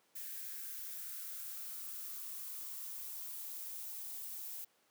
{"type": "noise with high-pass filter sweep", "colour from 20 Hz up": "violet", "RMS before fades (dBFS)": -45, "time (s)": [0.15, 4.65], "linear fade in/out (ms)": 10, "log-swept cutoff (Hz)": [1700, 720], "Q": 4.4, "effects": ["pink hiss -72 dBFS RMS until 4.9 s", "high-pass 300 Hz 12 dB/octave"]}